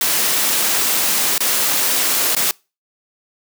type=noise with dropouts; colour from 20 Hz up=white; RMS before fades=-17 dBFS; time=0.01-2.51 s; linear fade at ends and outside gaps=1 ms; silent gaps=1.38-1.405 / 2.35-2.365 s; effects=noise-tail reverb RT60 0.3 s tail -26 dB re dry + high-pass 200 Hz 12 dB/octave